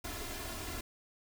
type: noise with comb filter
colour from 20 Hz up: pink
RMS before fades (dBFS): -41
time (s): 0.04-0.81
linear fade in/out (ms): 5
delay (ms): 2.9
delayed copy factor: +0.7
effects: none